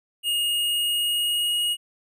square tone with pitch glide, 2855 to 2882 Hz, F7 to F#7, +37 to -46 cents, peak -22 dBFS, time 0.23-1.77 s, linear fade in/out 50 ms, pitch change +17 cents, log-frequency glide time 0.38-1.64 s, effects none

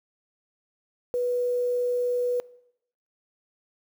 sine tone with quantisation, 490.7 Hz, B4, 11 cents flat, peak -23 dBFS, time 1.14-2.4 s, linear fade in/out 0 ms, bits 8, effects noise-tail reverb RT60 0.8 s tail -22 dB re dry

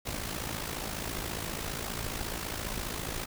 pink noise with amplitude modulation, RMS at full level -33 dBFS, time 0.05-3.26 s, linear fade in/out 20 ms, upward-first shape sine, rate 54.7 Hz, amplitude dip 65%, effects none

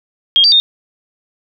sine tone with pitch steps, 3241 / 4661 / 3665 Hz, G#7 / D8 / A#7, -43 / -14 / -30 cents, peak -6 dBFS, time 0.36-0.6 s, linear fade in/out 0 ms, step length 80 ms, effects none

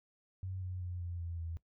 sine tone with pitch steps, 93.8 / 91.5 / 89.25 / 87.06 / 84.93 / 82.85 Hz, F#2 / F#2 / F2 / F2 / F2 / E2, +24 / -19 / +38 / -5 / -48 / +9 cents, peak -38 dBFS, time 0.43-1.57 s, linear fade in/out 0 ms, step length 190 ms, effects noise-tail reverb RT60 0.1 s tail -18 dB re dry

